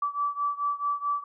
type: beating tone pair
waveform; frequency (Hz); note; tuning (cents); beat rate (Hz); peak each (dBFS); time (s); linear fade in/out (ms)
sine; 1154 / 1158.6; D6 / D6; -31 / -24; 4.6; -28 / -30; 0.02-1.24; 5
effects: none